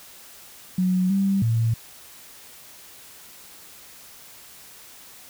sine tone with pitch steps, 184 / 195.7 / 114 Hz, F#3 / G3 / A#2, -9 / -3 / -38 cents, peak -18 dBFS, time 0.78-1.74 s, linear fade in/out 5 ms, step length 320 ms, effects white hiss -46 dBFS RMS until 5.29 s

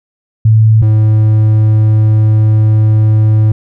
sine / triangle tone pair in turn, 110 / 108.24 Hz, A2 / A2, 0 / -28 cents, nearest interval unison, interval 28 cents, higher first, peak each -3 dBFS, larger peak neither, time 0.45-0.82 / 0.82-3.52 s, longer second, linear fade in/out 5 ms, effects none

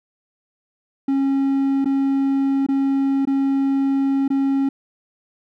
triangle tone with dropouts, 273 Hz, C#4, 26 cents flat, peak -14 dBFS, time 1.08-4.69 s, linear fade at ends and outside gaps 5 ms, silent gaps 1.846-1.856 / 2.665-2.686 / 3.253-3.272 / 4.28-4.302 s, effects none

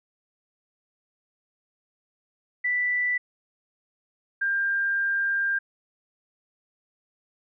sine tone pair in turn, 1975.5 / 1595.5 Hz, B6 / G6, 0 / +30 cents, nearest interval major third, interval 370 cents, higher first, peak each -22 dBFS, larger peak neither, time 2.64-3.18 / 4.41-5.59 s, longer second, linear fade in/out 10 ms, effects none

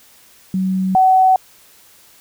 sine tone pair in turn, 188.2 / 752.8 Hz, F#3 / F#5, +30 / +30 cents, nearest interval 2 octaves, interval 2400 cents, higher second, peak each -15 / -8 dBFS, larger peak second, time 0.54-0.95 / 0.95-1.36 s, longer neither, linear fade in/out 2 ms, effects white hiss -48 dBFS RMS until 2.2 s

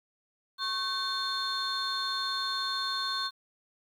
sine tone cluster, 1095 / 1533 / 3583 / 4287 Hz, C#6 / G6 / A7 / C8, -22 / -39 / +31 / +41 cents, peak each -33 / -36 / -34 / -32 dBFS, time 0.58-3.31 s, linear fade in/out 50 ms, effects tanh soft clip ceiling -24 dBFS + 10-bit

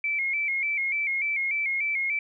sine tone with vibrato, 2237 Hz, C#7, 15 cents sharp, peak -24 dBFS, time 0.04-2.19 s, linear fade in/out 2 ms, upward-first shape square, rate 3.4 Hz, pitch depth 65 cents each way, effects none

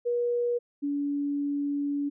sine tone pair in turn, 480.8 / 285.9 Hz, B4 / D4, -46 / -46 cents, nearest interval major sixth, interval 900 cents, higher first, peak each -24 / -26 dBFS, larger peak first, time 0.05-0.59 / 0.82-2.1 s, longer second, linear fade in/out 20 ms, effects none

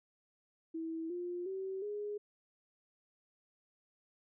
sine tone with pitch steps, 325.4 / 352.8 / 382.5 / 414.7 Hz, E4 / F4 / G4 / G#4, -22 / +18 / -42 / -3 cents, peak -37 dBFS, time 0.74-2.18 s, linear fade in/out 10 ms, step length 360 ms, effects none

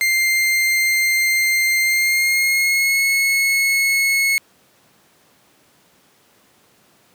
40% pulse tone with pitch glide, 2098 to 2185 Hz, C7 to C#7, +4 to -26 cents, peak -14 dBFS, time 0.01-4.38 s, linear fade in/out 0 ms, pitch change +70 cents, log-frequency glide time 1.84-3.02 s, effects pink hiss -55 dBFS RMS until 7.14 s + high-pass 150 Hz 12 dB/octave

